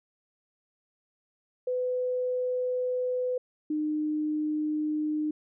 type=tone pair in turn; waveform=sine; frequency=502 / 304.5 Hz; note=B4 / D#4; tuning=+28 / -37 cents; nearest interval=major sixth; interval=865 cents; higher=first; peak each=-26 dBFS; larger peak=neither; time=1.67-3.38 / 3.7-5.31 s; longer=first; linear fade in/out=5 ms; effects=none